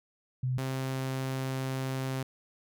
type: tone pair in turn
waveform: sine / sawtooth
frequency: 127.8 / 132.15 Hz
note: C3 / C3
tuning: -40 / +18 cents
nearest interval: minor second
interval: 58 cents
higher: second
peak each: -27 / -27 dBFS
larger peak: neither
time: 0.43-0.58 / 0.58-2.23 s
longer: second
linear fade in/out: 5 ms
effects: none